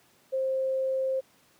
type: tone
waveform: sine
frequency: 528 Hz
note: C5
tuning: 16 cents sharp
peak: -25 dBFS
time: 0.32-1.21 s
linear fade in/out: 20 ms
effects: pink hiss -62 dBFS RMS until 1.59 s + high-pass 150 Hz 12 dB/octave